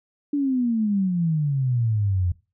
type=exponential sweep; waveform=sine; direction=down; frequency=293.7 to 86 Hz; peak=-19 dBFS; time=0.33-2.32 s; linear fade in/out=5 ms; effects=noise-tail reverb RT60 0.3 s tail -20 dB re dry